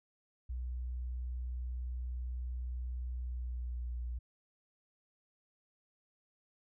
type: tone with pitch glide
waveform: sine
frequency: 61.74 to 60.16 Hz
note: B1 to B1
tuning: 0 to -45 cents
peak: -36 dBFS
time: 0.49-4.19 s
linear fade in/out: 10 ms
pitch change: -45 cents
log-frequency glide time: 3.2-4 s
effects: none